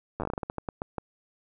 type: slowing click train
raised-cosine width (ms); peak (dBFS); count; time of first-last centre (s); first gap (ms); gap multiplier
1; -17; 15; 0.2-0.983; 9; 1.25
effects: none